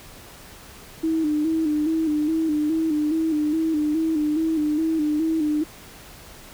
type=tone with vibrato; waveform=sine; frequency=311.1 Hz; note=D#4; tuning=in tune; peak=-19 dBFS; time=1.03-5.64 s; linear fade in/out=10 ms; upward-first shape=square; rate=2.4 Hz; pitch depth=59 cents each way; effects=pink hiss -44 dBFS RMS until 6.53 s